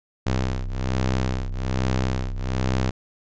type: ring-modulated tone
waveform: sawtooth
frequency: 64.4 Hz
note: C2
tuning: 27 cents flat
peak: -15 dBFS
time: 0.26-2.91 s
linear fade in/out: 10 ms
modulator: 31.6 Hz
effects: resampled to 16000 Hz